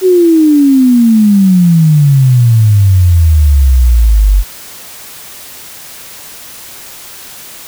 sine exponential sweep, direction down, 380 to 46.14 Hz, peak -3 dBFS, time 0.01-4.44 s, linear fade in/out 50 ms, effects white hiss -30 dBFS RMS until 7.67 s

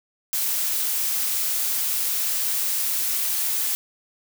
blue noise, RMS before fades -24 dBFS, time 0.33-3.75 s, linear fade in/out 0 ms, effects none

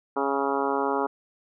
harmonic tone with a mistuned harmonic, 138.5 Hz, C#3, 1 cent flat, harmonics 2 / 3 / 4 / 5 / 6 / 7 / 8 / 9 / 10, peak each -31 / -28 / -33 / -34 / -30 / -31 / -34 / -34 / -37 dBFS, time 0.16-1.07 s, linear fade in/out 10 ms, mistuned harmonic 9, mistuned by +18 cents, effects none

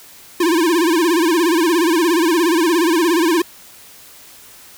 square tone with vibrato, 334.9 Hz, E4, 27 cents sharp, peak -13 dBFS, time 0.4-3.42 s, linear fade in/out 5 ms, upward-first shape sine, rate 17 Hz, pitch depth 130 cents each way, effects white hiss -42 dBFS RMS until 4.77 s

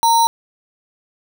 sine tone with sample-and-hold, 921 Hz, A#5, 21 cents flat, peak -10 dBFS, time 0.03-0.27 s, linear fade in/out 0 ms, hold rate 4900 Hz, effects none

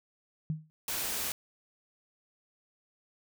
sine tone with exponential decay, 156.2 Hz, D#3, 7 cents sharp, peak -26 dBFS, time 0.5-0.7 s, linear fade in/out 0 ms, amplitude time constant 42 ms
white noise, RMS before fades -34 dBFS, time 0.88-1.32 s, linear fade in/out 2 ms
effects none

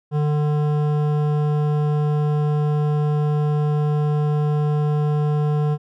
triangle tone with hard clipping, 149.1 Hz, D3, 27 cents sharp, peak -19 dBFS, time 0.11-5.78 s, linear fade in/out 50 ms, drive 17 dB, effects none

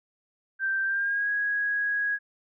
sine tone with pitch glide, 1568 to 1656.4 Hz, G6 to G#6, 0 to -5 cents, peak -24 dBFS, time 0.59-2.19 s, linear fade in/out 50 ms, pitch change +95 cents, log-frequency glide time 0.84-1.29 s, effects none

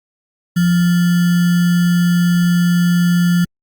sine tone with sample-and-hold, 174.7 Hz, F3, 1 cent sharp, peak -10 dBFS, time 0.56-3.45 s, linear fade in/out 10 ms, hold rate 1575 Hz, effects Opus 48 kbps

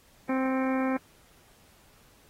harmonic tone with a mistuned harmonic, 262.2 Hz, C4, 4 cents sharp, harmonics 1 / 2 / 3 / 4 / 5 / 6 / 7 / 8 / 9, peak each -26 / -32 / -36 / -38 / -40 / -42 / -43 / -44 / -45 dBFS, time 0.29-0.97 s, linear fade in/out 5 ms, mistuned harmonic 8, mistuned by +59 cents, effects pink hiss -60 dBFS RMS until 2.29 s + AAC 48 kbps

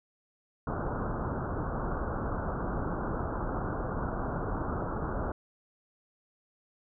pink low-pass noise, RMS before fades -33 dBFS, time 0.67-5.32 s, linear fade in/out 2 ms, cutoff 1500 Hz, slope 96 dB/octave, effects none

